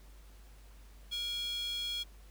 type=tone with high-pass filter; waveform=square; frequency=474.5 Hz; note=A#4; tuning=31 cents sharp; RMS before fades=-37 dBFS; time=1.11-2.04 s; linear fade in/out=20 ms; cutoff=3300 Hz; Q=7.6; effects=added 50 Hz sine -52 dBFS peak until 2.3 s + pink hiss -63 dBFS RMS until 2.3 s